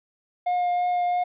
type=tone with vibrato; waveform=triangle; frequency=713 Hz; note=F5; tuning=36 cents sharp; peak=-19 dBFS; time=0.46-1.24 s; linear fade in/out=10 ms; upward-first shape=triangle; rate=3 Hz; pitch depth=12 cents each way; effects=resampled to 8000 Hz + 10-bit